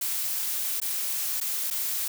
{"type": "noise with dropouts", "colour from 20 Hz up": "blue", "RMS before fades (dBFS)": -29, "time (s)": [0.01, 2.08], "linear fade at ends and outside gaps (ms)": 5, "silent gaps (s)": [[0.801, 0.816], [1.403, 1.411], [1.703, 1.709]], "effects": []}